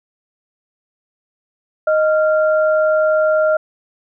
sine tone pair together, 622.3 / 1385.8 Hz, D#5 / F6, 0 / -14 cents, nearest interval octave + major second, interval 1386 cents, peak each -12 / -20 dBFS, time 1.87-3.57 s, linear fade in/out 5 ms, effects none

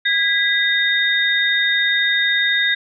sine tone cluster, 1642 / 1976 / 3694 Hz, G#6 / B6 / A#7, -20 / 0 / -16 cents, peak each -19 dBFS, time 0.05-2.75 s, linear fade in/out 10 ms, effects none

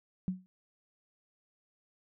sine tone with exponential decay, 185 Hz, F#3, in tune, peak -26 dBFS, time 0.28-0.46 s, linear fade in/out 0 ms, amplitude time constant 39 ms, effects none

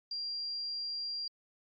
sine tone, 4762 Hz, D8, 23 cents sharp, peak -35 dBFS, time 0.11-1.28 s, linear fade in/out 5 ms, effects AAC 64 kbps

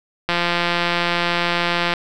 click train, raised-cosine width 0.3 ms, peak -3 dBFS, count 286, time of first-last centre 0.29-1.937 s, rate 173 Hz, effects none

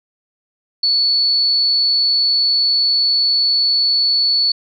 sine tone, 4435 Hz, C#8, in tune, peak -12 dBFS, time 0.83-4.52 s, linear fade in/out 5 ms, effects none

